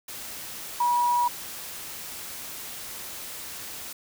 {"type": "tone in noise", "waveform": "sine", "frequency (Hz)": 966, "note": "B5", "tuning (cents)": -39, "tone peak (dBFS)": -20, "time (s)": [0.8, 1.28], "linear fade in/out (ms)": 5, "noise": "white", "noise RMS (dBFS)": -38, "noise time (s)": [0.08, 3.93], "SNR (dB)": 15, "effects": []}